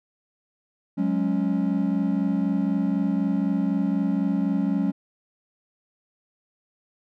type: chord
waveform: triangle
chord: F# suspended second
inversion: none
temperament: equal with one note detuned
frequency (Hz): 183.72 / 207.7 / 277.2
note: F#3 / G#3 / C#4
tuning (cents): -12 / 0 / 0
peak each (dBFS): -23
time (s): 0.97-4.92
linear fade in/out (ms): 20
effects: tanh soft clip ceiling -10 dBFS